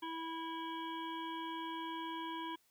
harmonic tone, 327.3 Hz, E4, 12 cents flat, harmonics 1 / 3 / 5 / 7 / 9 / 10, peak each -44 / -42 / -52 / -55 / -55 / -51 dBFS, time 0.02-2.56 s, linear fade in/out 10 ms, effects white hiss -73 dBFS RMS until 2.7 s

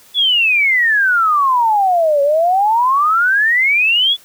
sine exponential two-way sweep, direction down then up, 3479 to 554.4 to 3479 Hz, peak -10 dBFS, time 0.14-4.17 s, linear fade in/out 50 ms, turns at 2.22 s, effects white hiss -46 dBFS RMS until 4.24 s

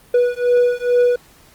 triangle beating tone pair, 487.4 / 489.7 Hz, B4 / B4, -23 / -15 cents, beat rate 2.3 Hz, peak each -14 dBFS, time 0.14-1.16 s, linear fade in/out 5 ms, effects pink hiss -49 dBFS RMS until 1.54 s + Opus 32 kbps

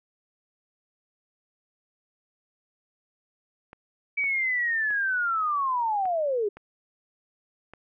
clicks, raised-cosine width 0.5 ms, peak -29 dBFS, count 6, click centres 3.731 / 4.24 / 4.907 / 6.055 / 6.57 / 7.736 s
sine linear sweep, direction down, 2296 to 392 Hz, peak -23 dBFS, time 4.17-6.49 s, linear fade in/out 10 ms
effects none

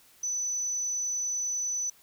sine tone, 5990 Hz, F#8, 20 cents sharp, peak -28 dBFS, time 0.23-1.9 s, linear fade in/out 5 ms, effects white hiss -59 dBFS RMS until 2.02 s

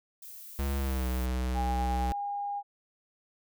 violet noise, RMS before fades -46 dBFS, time 0.22-1.26 s, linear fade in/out 5 ms
square tone with pitch glide, 69.2 to 63.09 Hz, C#2 to B1, -2 to +38 cents, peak -29 dBFS, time 0.59-2.12 s, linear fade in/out 0 ms, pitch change -160 cents, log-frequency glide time 0.77-1.08 s
sine tone, 811 Hz, G#5, 41 cents flat, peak -31 dBFS, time 1.53-2.63 s, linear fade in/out 50 ms
effects none

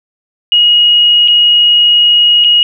sine tone with dropouts, 2888 Hz, F#7, 43 cents flat, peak -4 dBFS, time 0.52-2.63 s, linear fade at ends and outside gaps 1 ms, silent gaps 1.277-1.282 / 2.441-2.445 s, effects none

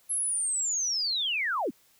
sine linear sweep, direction down, 11180 to 166 Hz, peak -26 dBFS, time 0.09-1.71 s, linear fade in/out 20 ms, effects white hiss -63 dBFS RMS until 1.99 s

